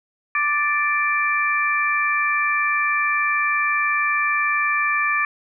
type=harmonic tone; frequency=587.3 Hz; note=D5; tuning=in tune; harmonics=2 / 3 / 4; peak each=-22 / -22 / -22 dBFS; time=0.35-5.25 s; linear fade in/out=2 ms; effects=none